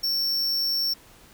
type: tone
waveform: square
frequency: 5450 Hz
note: F8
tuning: 43 cents flat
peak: -23 dBFS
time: 0.03-0.94 s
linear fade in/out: 10 ms
effects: pink hiss -52 dBFS RMS until 1.33 s